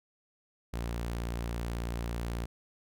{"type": "tone", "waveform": "sawtooth", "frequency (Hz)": 58.27, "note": "A#1", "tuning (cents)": 0, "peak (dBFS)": -29, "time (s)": [0.73, 2.46], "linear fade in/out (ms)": 10, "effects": []}